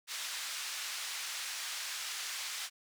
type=band-pass noise; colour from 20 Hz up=white; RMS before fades=-40 dBFS; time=0.07-2.7 s; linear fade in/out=50 ms; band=1300 to 6400 Hz; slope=12 dB/octave; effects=none